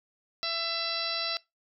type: harmonic tone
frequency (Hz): 668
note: E5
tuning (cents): +23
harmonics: 1 / 2 / 3 / 4 / 5 / 6 / 7 / 8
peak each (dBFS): -39 / -38 / -41 / -39 / -43 / -34 / -36 / -37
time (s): 0.43-1.37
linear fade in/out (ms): 0
effects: noise-tail reverb RT60 0.2 s tail -22 dB re dry